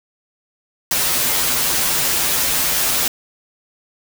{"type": "noise with comb filter", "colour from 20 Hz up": "white", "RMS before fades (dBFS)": -18, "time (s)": [0.91, 3.08], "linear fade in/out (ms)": 2, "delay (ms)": 9.7, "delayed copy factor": -0.9, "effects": []}